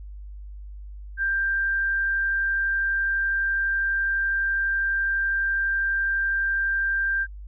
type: tone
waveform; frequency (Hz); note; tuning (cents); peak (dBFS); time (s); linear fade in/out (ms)
sine; 1583; G6; +17; -21; 1.17-7.27; 50
effects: added 50 Hz sine -36 dBFS peak until 7.47 s